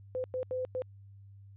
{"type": "tone bursts at uneven times", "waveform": "sine", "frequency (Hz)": 510, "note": "C5", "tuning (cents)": -44, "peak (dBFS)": -31, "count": 4, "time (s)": [[0.15, 0.24], [0.34, 0.43], [0.51, 0.65], [0.75, 0.82]], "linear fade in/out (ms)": 0, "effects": ["added 99 Hz sine -50 dBFS peak until 1.56 s", "resampled to 8000 Hz"]}